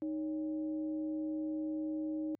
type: tone with frequency modulation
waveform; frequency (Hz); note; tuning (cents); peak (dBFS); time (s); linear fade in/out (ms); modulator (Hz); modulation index
sine; 310.3; D#4; -5; -33; 0.02-2.35; 0; 249; 0.46
effects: added 105 Hz sine -68 dBFS peak until 2.39 s + high-pass 200 Hz 12 dB/octave